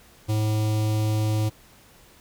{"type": "tone with notch filter", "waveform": "square", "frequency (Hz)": 107.7, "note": "A2", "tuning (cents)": -37, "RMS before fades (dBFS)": -23, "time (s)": [0.28, 1.5], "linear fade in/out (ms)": 20, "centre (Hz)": 1600, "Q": 0.85, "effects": ["pink hiss -53 dBFS RMS until 2.2 s"]}